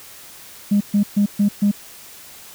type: tone bursts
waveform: sine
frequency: 203.9 Hz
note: G#3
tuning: 32 cents flat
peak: -11 dBFS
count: 5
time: 0.71-1.715 s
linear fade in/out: 10 ms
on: 97 ms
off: 130 ms
effects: tanh soft clip ceiling -9 dBFS + white hiss -41 dBFS RMS until 2.54 s